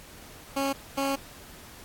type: tone bursts at uneven times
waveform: 15% pulse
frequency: 274.6 Hz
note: C#4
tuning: 16 cents flat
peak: -19 dBFS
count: 2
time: 0.56-0.73 / 0.97-1.16 s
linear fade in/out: 10 ms
effects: pink hiss -48 dBFS RMS until 1.84 s + AAC 64 kbps